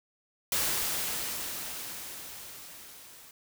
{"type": "noise with level ramp", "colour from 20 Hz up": "white", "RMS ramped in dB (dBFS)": [-28, -52], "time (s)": [0.52, 3.31], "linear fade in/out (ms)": 2, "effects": []}